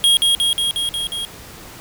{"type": "tone with echo", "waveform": "square", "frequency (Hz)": 3269, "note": "G#7", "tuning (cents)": -28, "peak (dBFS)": -11, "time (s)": [0.04, 0.17], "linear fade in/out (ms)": 0, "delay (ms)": 180, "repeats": 6, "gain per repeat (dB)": -2, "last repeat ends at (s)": 1.25, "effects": ["pink hiss -38 dBFS RMS until 1.8 s"]}